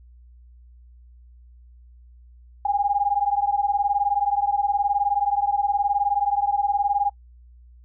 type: beating tone pair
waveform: sine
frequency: 803 / 822 Hz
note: G5 / G#5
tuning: +41 / -18 cents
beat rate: 19 Hz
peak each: -22 / -22 dBFS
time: 2.65-7.1 s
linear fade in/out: 5 ms
effects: noise-tail reverb RT60 0.1 s tail -26 dB re dry + added 60 Hz sine -46 dBFS peak until 7.84 s